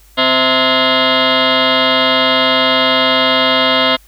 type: tone with frequency modulation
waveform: sine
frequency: 1300 Hz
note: E6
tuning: 24 cents flat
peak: -9 dBFS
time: 0.17-3.97 s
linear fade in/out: 20 ms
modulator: 390 Hz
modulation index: 6.5
effects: added 50 Hz sine -44 dBFS peak until 4.07 s + white hiss -49 dBFS RMS until 4.07 s